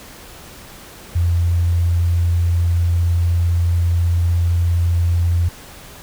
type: tone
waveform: sine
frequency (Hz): 86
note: F2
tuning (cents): -26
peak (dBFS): -13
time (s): 1.15-5.49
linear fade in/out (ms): 10
effects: pink hiss -39 dBFS RMS until 6.02 s